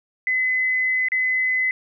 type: tone with dropouts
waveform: sine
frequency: 2026 Hz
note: B6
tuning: 44 cents sharp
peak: -18 dBFS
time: 0.27-1.71 s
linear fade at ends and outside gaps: 1 ms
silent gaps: 1.085-1.119 s
effects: none